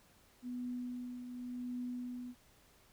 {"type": "tone with tremolo", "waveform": "sine", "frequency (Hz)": 246.9, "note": "B3", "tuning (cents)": 0, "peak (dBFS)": -37, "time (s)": [0.42, 2.35], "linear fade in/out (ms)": 50, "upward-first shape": "triangle", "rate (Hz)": 0.9, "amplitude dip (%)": 55, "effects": ["pink hiss -66 dBFS RMS until 2.92 s"]}